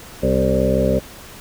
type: harmonic tone with a mistuned harmonic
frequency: 65.41 Hz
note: C2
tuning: in tune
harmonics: 1 / 2 / 3 / 4 / 6 / 7 / 8 / 9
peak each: -23 / -24 / -21 / -24 / -24 / -24 / -21 / -22 dBFS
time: 0.22-1 s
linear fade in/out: 20 ms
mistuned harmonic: 8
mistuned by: +25 cents
effects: pink hiss -39 dBFS RMS until 1.4 s